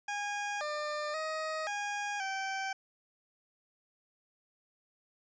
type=tone with pitch steps; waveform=20% pulse; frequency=819 / 599 / 629 / 819 / 774 Hz; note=G#5 / D5 / D#5 / G#5 / G5; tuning=-24 / +34 / +19 / -24 / -22 cents; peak=-29 dBFS; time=0.08-2.73 s; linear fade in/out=5 ms; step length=530 ms; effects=resampled to 16000 Hz